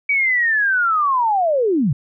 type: linear sweep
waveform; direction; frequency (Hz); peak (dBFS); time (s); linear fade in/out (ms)
sine; down; 2288 to 117.7; -14; 0.09-1.93; 5
effects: none